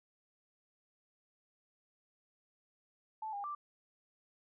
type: tone with pitch steps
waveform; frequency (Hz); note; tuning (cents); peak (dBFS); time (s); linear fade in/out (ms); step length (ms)
sine; 873 / 808 / 1176; A5 / G#5 / D6; -14 / -48 / +2; -38; 3.22-3.55; 5; 110
effects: none